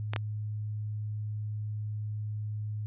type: clicks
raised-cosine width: 0.3 ms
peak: -17 / -14 dBFS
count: 2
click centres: 0.135 / 0.162 s
effects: added 106 Hz sine -32 dBFS peak until 2.86 s + resampled to 8000 Hz

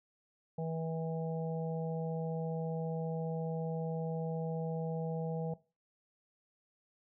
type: harmonic tone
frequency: 162.3 Hz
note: E3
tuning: 27 cents flat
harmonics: 1 / 3 / 4 / 5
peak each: -36 / -40 / -46 / -46 dBFS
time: 0.58-5.54 s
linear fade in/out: 5 ms
effects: noise-tail reverb RT60 0.3 s tail -18 dB re dry

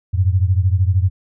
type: beating tone pair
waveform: sine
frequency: 89.5 / 102.5 Hz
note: F2 / G#2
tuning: +43 / -22 cents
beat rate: 13 Hz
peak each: -14 / -17 dBFS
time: 0.13-1.1 s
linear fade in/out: 20 ms
effects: none

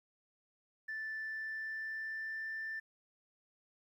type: tone with pitch glide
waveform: sine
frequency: 1760 to 1776.3 Hz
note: A6 to A6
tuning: 0 to +16 cents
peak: -37 dBFS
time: 0.88-2.8 s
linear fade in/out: 10 ms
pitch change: +16 cents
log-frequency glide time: 1.15-2.52 s
effects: tanh soft clip ceiling -35 dBFS + 12-bit

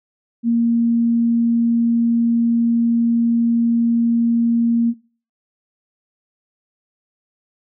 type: tone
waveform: sine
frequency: 233.1 Hz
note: A#3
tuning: in tune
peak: -13 dBFS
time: 0.43-4.94 s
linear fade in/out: 50 ms
effects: noise-tail reverb RT60 0.4 s tail -21 dB re dry

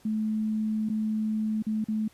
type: tone with dropouts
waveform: sine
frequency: 216.5 Hz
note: A3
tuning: 28 cents flat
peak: -25 dBFS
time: 0.05-2.08 s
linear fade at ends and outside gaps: 5 ms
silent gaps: 0.89-0.898 / 1.624-1.666 / 1.843-1.884 s
effects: pink hiss -59 dBFS RMS until 2.13 s + resampled to 32000 Hz

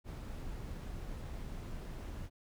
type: noise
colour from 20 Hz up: brown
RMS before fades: -43 dBFS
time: 0.04-2.3 s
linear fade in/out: 50 ms
effects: none

